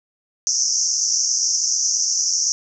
white band-pass noise, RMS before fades -20 dBFS, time 0.47-2.52 s, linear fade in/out 0 ms, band 5400 to 6400 Hz, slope 96 dB/octave, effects none

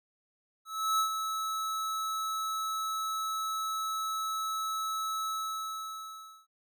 square tone with ADSR envelope, 1300 Hz, E6, 24 cents flat, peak -25 dBFS, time 0.65-6.47 s, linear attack 340 ms, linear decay 97 ms, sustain -7 dB, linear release 1200 ms, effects none

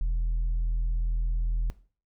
sine tone, 41.2 Hz, E1, in tune, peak -21 dBFS, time 0.01-1.7 s, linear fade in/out 0 ms, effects noise-tail reverb RT60 0.4 s tail -19 dB re dry + tanh soft clip ceiling -23 dBFS

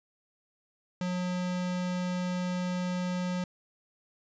square tone, 180.5 Hz, F#3, 43 cents flat, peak -30 dBFS, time 1.01-3.44 s, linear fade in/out 2 ms, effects resampled to 16000 Hz

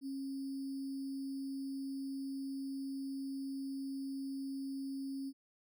sine tone with sample-and-hold, 271.7 Hz, C#4, 35 cents flat, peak -38 dBFS, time 0.01-5.33 s, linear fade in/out 50 ms, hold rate 4900 Hz, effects none

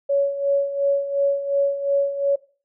sine tone with tremolo, 560 Hz, C#5, 18 cents sharp, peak -15 dBFS, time 0.09-2.36 s, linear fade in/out 10 ms, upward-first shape sine, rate 2.8 Hz, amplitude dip 70%, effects noise-tail reverb RT60 0.4 s tail -20 dB re dry

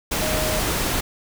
sine tone in noise, 622.3 Hz, D#5, in tune, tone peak -26 dBFS, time 0.21-0.6 s, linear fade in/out 10 ms, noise pink, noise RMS -23 dBFS, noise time 0.11-1.01 s, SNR -6 dB, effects none

